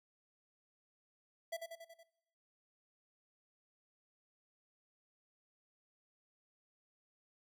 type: tone with echo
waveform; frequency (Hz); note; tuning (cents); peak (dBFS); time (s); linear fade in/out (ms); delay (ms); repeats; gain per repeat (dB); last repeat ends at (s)
square; 663; E5; +10; -38; 1.52-1.57; 10; 93; 5; -4; 2.035
effects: noise-tail reverb RT60 0.8 s tail -19 dB re dry